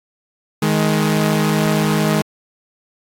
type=tone pair together; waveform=sawtooth; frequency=156.69 / 209.7 Hz; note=D#3 / G#3; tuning=+12 / +17 cents; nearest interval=perfect fourth; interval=505 cents; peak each=-13 dBFS; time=0.62-2.22 s; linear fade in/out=5 ms; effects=AAC 64 kbps